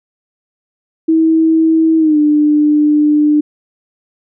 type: tone with pitch glide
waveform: sine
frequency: 322.1 to 298.8 Hz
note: E4 to D4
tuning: -40 to +30 cents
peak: -7 dBFS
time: 1.08-3.41 s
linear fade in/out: 10 ms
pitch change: -130 cents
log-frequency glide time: 1.98-2.18 s
effects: none